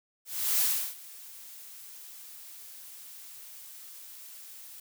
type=noise with ADSR envelope; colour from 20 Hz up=blue; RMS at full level=-25 dBFS; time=0.25-4.8 s; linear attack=350 ms; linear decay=340 ms; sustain=-22 dB; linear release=3 ms; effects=none